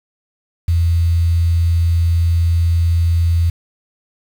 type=tone with quantisation; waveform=sine; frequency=84.4 Hz; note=E2; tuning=41 cents sharp; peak=-11 dBFS; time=0.68-3.5 s; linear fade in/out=5 ms; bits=6; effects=none